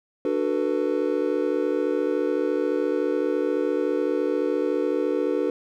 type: chord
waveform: triangle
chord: B minor seventh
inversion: first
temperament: just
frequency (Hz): 296.3 / 370.4 / 444.5 / 493.9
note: D4 / F#4 / A4 / B4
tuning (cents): +15 / +2 / +18 / 0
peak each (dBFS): -25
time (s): 0.25-5.5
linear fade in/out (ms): 2
effects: none